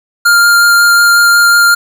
square tone with vibrato, 1401 Hz, F6, 5 cents sharp, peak -5 dBFS, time 0.25-1.75 s, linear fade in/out 10 ms, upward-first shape sine, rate 5.5 Hz, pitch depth 8 cents each way, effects 7-bit

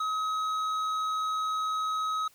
sine tone with tanh clipping, 1273 Hz, D#6, 39 cents sharp, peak -29 dBFS, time 0-2.28 s, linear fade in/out 5 ms, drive 9 dB, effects white hiss -61 dBFS RMS until 2.34 s

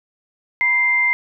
sine tone pair together, 968.6 / 2093 Hz, B5 / C7, -34 / 0 cents, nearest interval octave + minor second, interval 1334 cents, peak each -26 / -14 dBFS, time 0.61-1.13 s, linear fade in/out 0 ms, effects none

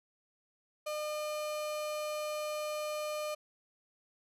35% pulse tone, 605 Hz, D#5, 49 cents flat, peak -33 dBFS, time 0.86-3.35 s, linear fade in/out 10 ms, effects resampled to 32000 Hz

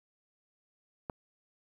click, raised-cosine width 1 ms, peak -22 dBFS, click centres 1.098 s, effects 9-bit

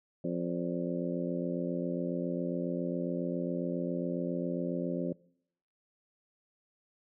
harmonic tone with a mistuned harmonic, 87.31 Hz, F2, in tune, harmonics 2 / 3 / 4 / 5 / 6 / 7, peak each -35 / -36 / -38 / -44 / -39 / -41 dBFS, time 0.24-5.13 s, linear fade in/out 5 ms, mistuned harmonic 7, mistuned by -79 cents, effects noise-tail reverb RT60 0.7 s tail -24 dB re dry

